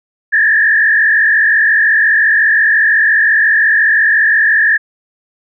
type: tone with frequency modulation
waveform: sine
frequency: 1742 Hz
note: A6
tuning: 18 cents flat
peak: -7 dBFS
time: 0.32-4.78 s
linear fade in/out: 20 ms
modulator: 45.7 Hz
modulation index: 1.8
effects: none